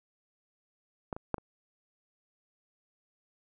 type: clicks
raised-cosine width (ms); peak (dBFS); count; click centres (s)
1; -20 / -26 / -14 / -30; 4; 1.128 / 1.165 / 1.343 / 1.382
effects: none